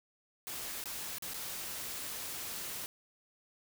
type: noise with dropouts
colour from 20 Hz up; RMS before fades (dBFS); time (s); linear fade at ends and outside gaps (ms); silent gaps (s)
white; -41; 0.47-2.86; 0; 0.839-0.857 / 1.184-1.223 / 1.336-1.343
effects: none